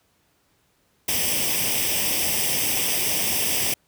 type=noise with comb filter; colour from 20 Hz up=white; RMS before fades=-23 dBFS; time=1.08-3.74 s; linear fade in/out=5 ms; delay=0.36 ms; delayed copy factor=+0.75; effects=pink hiss -65 dBFS RMS until 3.87 s + high-pass 60 Hz 12 dB/octave